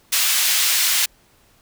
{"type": "high-pass noise", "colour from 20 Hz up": "pink", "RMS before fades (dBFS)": -18, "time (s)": [0.12, 1.06], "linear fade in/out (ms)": 10, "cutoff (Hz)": 2500, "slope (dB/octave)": 12, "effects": ["pink hiss -56 dBFS RMS until 1.61 s"]}